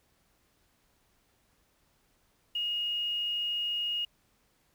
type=tone with quantisation; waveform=sine; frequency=2867 Hz; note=F7; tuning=45 cents sharp; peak=-29 dBFS; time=2.55-4.05 s; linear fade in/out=5 ms; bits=9; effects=pink hiss -70 dBFS RMS until 4.74 s